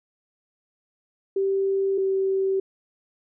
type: tone pair in turn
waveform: sine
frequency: 389.5 / 385.2 Hz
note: G4 / G4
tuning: -11 / -30 cents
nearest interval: unison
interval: 19 cents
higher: first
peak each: -20 dBFS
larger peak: neither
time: 1.36-1.98 / 1.98-2.6 s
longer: neither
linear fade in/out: 5 ms
effects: none